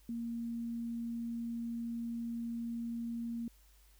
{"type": "tone", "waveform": "sine", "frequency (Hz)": 233.1, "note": "A#3", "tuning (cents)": 0, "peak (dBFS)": -36, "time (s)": [0.09, 3.48], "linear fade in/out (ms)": 2, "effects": ["added 50 Hz sine -61 dBFS peak until 3.99 s", "white hiss -68 dBFS RMS until 3.99 s"]}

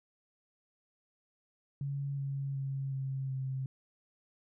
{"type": "tone with pitch steps", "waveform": "sine", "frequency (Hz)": [140, 138.07, 136.17, 134.3, 132.45], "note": ["C#3", "C#3", "C#3", "C3", "C3"], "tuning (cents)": [18, -7, -31, 46, 22], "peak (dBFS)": -33, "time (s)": [1.81, 3.66], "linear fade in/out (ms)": 2, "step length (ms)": 370, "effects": []}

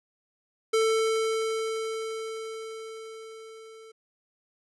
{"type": "tone with level ramp", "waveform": "square", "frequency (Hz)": 444.2, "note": "A4", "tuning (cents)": 16, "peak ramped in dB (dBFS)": [-21, -47], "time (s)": [0.73, 3.92], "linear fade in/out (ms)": 10, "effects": ["resampled to 24000 Hz"]}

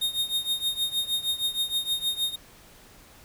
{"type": "tone with tremolo", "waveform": "45% pulse", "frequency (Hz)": 3700, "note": "A#7", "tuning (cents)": -14, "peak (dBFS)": -22, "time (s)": [0.01, 2.36], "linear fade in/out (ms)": 10, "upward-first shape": "triangle", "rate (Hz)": 6.4, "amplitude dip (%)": 90, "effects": ["pink hiss -52 dBFS RMS until 3.24 s"]}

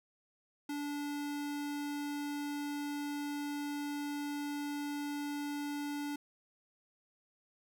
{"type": "tone", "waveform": "square", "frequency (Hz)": 290, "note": "D4", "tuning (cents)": -22, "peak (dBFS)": -37, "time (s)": [0.69, 6.16], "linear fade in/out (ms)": 5, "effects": []}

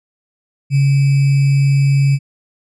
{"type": "tone with sample-and-hold", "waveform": "sine", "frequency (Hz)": 138.59, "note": "C#3", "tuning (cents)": 0, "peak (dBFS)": -9, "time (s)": [0.7, 2.19], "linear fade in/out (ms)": 50, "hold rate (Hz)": 2450, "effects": ["resampled to 22050 Hz"]}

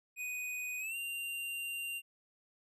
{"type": "tone with pitch glide", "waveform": "square", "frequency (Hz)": [2489, 2778], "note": ["D#7", "F7"], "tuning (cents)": [0, -10], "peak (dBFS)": -38, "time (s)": [0.16, 2.02], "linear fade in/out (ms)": 50, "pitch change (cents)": 190, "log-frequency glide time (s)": [0.79, 0.96], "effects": []}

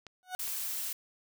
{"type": "clicks", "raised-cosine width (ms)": 0.2, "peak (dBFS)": [-29, -29], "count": 2, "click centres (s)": [0.067, 0.477]}
{"type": "tone with exponential growth", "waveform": "30% pulse", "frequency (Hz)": 737, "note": "F#5", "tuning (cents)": -7, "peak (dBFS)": -29, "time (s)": [0.23, 0.35], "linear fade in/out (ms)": 0, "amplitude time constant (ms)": 26}
{"type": "noise", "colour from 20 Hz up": "blue", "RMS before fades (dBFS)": -36, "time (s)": [0.39, 0.93], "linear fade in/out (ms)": 5}
{"effects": []}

